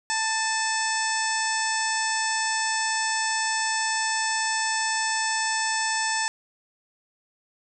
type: harmonic tone with a mistuned harmonic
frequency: 886 Hz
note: A5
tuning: 12 cents sharp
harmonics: 1 / 2 / 3 / 4 / 5 / 6 / 7 / 8 / 9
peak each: -28 / -28 / -35 / -39 / -38 / -32 / -37 / -38 / -31 dBFS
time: 0.1-6.28 s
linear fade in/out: 0 ms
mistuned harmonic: 3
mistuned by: -52 cents
effects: none